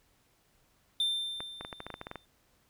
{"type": "tone with exponential decay", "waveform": "triangle", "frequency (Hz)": 3580, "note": "A7", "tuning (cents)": 29, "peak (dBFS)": -24, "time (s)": [1, 2.25], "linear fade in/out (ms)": 2, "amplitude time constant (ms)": 270}
{"type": "clicks", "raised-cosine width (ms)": 0.5, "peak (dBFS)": -24, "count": 12, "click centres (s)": [1.405, 1.61, 1.649, 1.728, 1.804, 1.866, 1.903, 1.941, 2.014, 2.069, 2.114, 2.157]}
{"effects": ["pink hiss -69 dBFS RMS until 2.69 s"]}